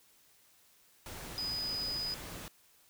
sine tone in noise, 4978 Hz, D#8, in tune, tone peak -34 dBFS, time 1.38-2.14 s, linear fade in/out 0 ms, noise pink, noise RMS -45 dBFS, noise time 1.06-2.48 s, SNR +8 dB, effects white hiss -65 dBFS RMS until 2.89 s

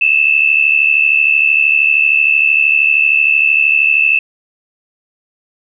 sine tone pair together, 2595 / 2668 Hz, E7 / E7, -28 / +20 cents, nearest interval unison, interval 48 cents, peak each -11 dBFS, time 0.01-4.19 s, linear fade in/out 5 ms, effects none

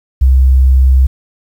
sine tone, 65.41 Hz, C2, in tune, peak -4 dBFS, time 0.21-1.07 s, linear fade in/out 10 ms, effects 7-bit

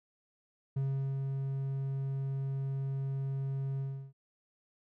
triangle tone with ADSR envelope, 135.9 Hz, C#3, 34 cents flat, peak -27 dBFS, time 0.76-4.13 s, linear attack 8 ms, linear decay 390 ms, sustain -3 dB, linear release 330 ms, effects none

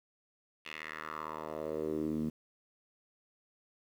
10% pulse tone with band-pass filter sweep, 77.78 Hz, D#2, in tune, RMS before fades -38 dBFS, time 0.65-2.3 s, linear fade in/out 10 ms, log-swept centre 2700 to 210 Hz, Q 3, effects 10-bit

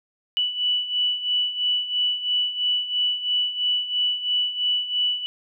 sine beating tone pair, 2960 / 2963 Hz, F#7 / F#7, 0 / +2 cents, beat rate 3 Hz, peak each -27 / -22 dBFS, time 0.37-5.26 s, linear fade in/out 0 ms, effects none

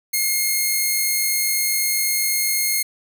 5% pulse tone, 2144 Hz, C7, 42 cents sharp, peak -8 dBFS, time 0.13-2.83 s, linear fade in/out 10 ms, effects none

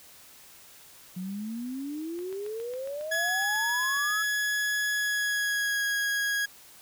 sine exponential sweep, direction up, 178.4 to 1332 Hz, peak -32 dBFS, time 1.16-4.23 s, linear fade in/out 10 ms
click train, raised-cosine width 0.3 ms, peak -32 dBFS, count 16, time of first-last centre 2.19-4.242 s, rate 7.31 Hz
40% pulse tone with pitch glide, 1685 to 1651.3 Hz, G#6 to G#6, +25 to -10 cents, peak -25 dBFS, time 3.11-6.46 s, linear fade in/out 10 ms, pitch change -35 cents, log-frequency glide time 4.91-5.85 s
effects white hiss -52 dBFS RMS until 6.81 s

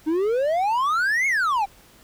triangle exponential two-way sweep, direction up then down, 301.4 to 2225 to 762 Hz, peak -17 dBFS, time 0.06-1.66 s, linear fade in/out 20 ms, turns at 1.27 s, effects pink hiss -52 dBFS RMS until 2.03 s

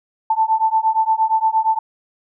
sine beating tone pair, 880 / 888.6 Hz, A5 / A5, 0 / +17 cents, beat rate 8.6 Hz, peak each -17 dBFS, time 0.3-1.79 s, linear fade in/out 5 ms, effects none

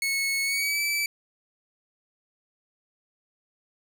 sawtooth tone with pitch glide, 2198 to 2313 Hz, C#7 to D7, -15 to -27 cents, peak -21 dBFS, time 0.02-1.06 s, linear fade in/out 2 ms, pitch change +88 cents, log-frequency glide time 0.43-0.8 s, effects none

